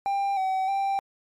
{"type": "tone with pitch steps", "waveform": "triangle", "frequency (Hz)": [794, 760, 786], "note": ["G5", "F#5", "G5"], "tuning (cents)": [22, 46, 4], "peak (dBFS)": -21, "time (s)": [0.06, 0.99], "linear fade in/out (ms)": 0, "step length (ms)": 310, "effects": ["MP3 64 kbps"]}